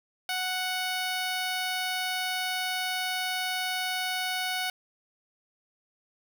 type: tone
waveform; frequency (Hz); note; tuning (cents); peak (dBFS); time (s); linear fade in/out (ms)
10% pulse; 740; F#5; 0; -20; 0.29-4.7; 2
effects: none